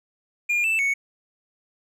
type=tone with pitch steps; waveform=triangle; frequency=2415 / 2648 / 2219 Hz; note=D7 / E7 / C#7; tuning=+48 / +7 / +1 cents; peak=-18 dBFS; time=0.49-0.94 s; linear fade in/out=10 ms; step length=150 ms; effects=none